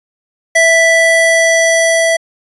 square tone pair together, 658.6 / 1975.5 Hz, E5 / B6, -2 / 0 cents, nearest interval octave + perfect fifth, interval 1902 cents, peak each -11 dBFS, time 0.55-2.17 s, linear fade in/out 10 ms, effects resampled to 24000 Hz

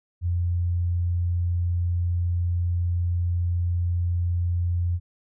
sine tone, 87.31 Hz, F2, in tune, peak -21 dBFS, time 0.21-5 s, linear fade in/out 50 ms, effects none

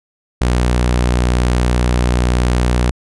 sawtooth tone, 61 Hz, B1, 21 cents flat, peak -8 dBFS, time 0.41-2.91 s, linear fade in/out 5 ms, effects resampled to 24000 Hz

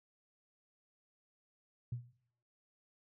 sine tone with exponential decay, 120.9 Hz, B2, 36 cents flat, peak -33 dBFS, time 1.92-2.13 s, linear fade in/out 5 ms, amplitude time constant 45 ms, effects noise-tail reverb RT60 0.7 s tail -21 dB re dry + tanh soft clip ceiling -29 dBFS

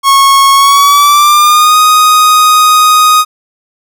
45% pulse tone with pitch glide, 1097 to 1245.6 Hz, C#6 to D#6, -18 to +2 cents, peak -3 dBFS, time 0.03-3.25 s, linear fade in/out 50 ms, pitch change +220 cents, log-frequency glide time 0.53-1.78 s, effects none

